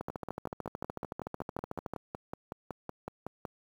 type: two click trains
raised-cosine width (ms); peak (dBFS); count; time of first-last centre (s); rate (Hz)
1; -23 / -22; 19 / 27; 0.1-3.452 / 0.01-1.936; 5.37 / 13.5
effects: high-pass 80 Hz 12 dB/octave + 9-bit